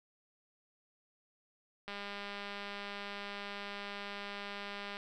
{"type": "click train", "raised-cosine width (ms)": 0.3, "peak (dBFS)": -27, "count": 625, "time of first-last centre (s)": [1.88, 4.969], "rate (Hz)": 202, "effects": []}